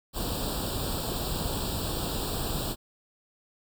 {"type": "noise with comb filter", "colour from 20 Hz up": "pink", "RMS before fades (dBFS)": -31, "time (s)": [0.13, 2.76], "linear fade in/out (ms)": 50, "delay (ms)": 0.24, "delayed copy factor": 0.95, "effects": []}